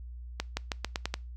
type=accelerating click train; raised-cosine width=0.2 ms; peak=-13 dBFS; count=7; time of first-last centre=0.4-1.141 s; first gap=170 ms; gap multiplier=0.87; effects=noise-tail reverb RT60 0.3 s tail -25 dB re dry + added 60 Hz sine -40 dBFS peak until 1.36 s